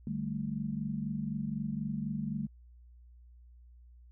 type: chord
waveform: sine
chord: D suspended fourth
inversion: none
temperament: equal with one note detuned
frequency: 148.97 / 196 / 220 Hz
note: D3 / G3 / A3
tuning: +25 / 0 / 0 cents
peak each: -38 / -37 / -36 dBFS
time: 0.07-2.47 s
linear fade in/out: 2 ms
effects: added 60 Hz sine -53 dBFS peak until 4.11 s